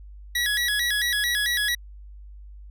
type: tone with vibrato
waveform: 25% pulse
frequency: 1800 Hz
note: A6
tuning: 39 cents sharp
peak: -18 dBFS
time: 0.35-1.75 s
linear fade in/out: 5 ms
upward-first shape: square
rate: 4.5 Hz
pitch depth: 120 cents each way
effects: added 50 Hz sine -40 dBFS peak until 2.7 s